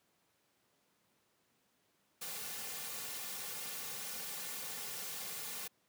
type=noise with comb filter; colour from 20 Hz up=white; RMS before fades=-43 dBFS; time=2.21-5.68 s; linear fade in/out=10 ms; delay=3.1 ms; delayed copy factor=-0.75; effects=pink hiss -75 dBFS RMS until 5.88 s + high-pass 150 Hz 12 dB/octave